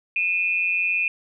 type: tone pair together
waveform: sine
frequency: 2455 / 2637 Hz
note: D#7 / E7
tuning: -24 / 0 cents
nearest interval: minor second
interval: 124 cents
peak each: -21 / -25 dBFS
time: 0.16-1.08 s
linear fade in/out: 2 ms
effects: none